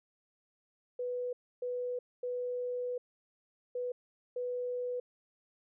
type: tone bursts at uneven times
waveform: sine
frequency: 493.9 Hz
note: B4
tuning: in tune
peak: -33 dBFS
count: 5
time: 0.99-1.33 / 1.62-1.99 / 2.23-2.98 / 3.75-3.92 / 4.36-5 s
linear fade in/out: 5 ms
effects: none